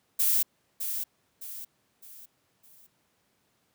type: noise with echo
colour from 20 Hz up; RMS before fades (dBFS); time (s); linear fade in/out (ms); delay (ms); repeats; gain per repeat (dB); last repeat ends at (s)
violet; -24; 0.19-0.43; 10; 610; 4; -8; 2.87
effects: pink hiss -71 dBFS RMS until 3.74 s + high-pass 100 Hz 12 dB/octave